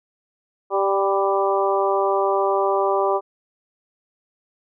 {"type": "harmonic tone with a mistuned harmonic", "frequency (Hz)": 196, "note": "G3", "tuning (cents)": 0, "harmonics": [2, 3, 4, 5, 6], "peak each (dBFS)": [-21, -23, -24, -25, -26], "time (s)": [0.7, 3.21], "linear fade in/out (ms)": 50, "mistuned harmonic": 5, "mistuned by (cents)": 16, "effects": []}